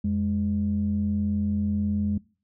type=tone pair together; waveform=sine; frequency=87.6 / 206.3 Hz; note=F2 / G#3; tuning=+6 / -11 cents; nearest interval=octave + minor third; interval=1483 cents; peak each=-27 / -23 dBFS; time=0.04-2.18 s; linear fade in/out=5 ms; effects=noise-tail reverb RT60 0.4 s tail -23 dB re dry + tanh soft clip ceiling -16 dBFS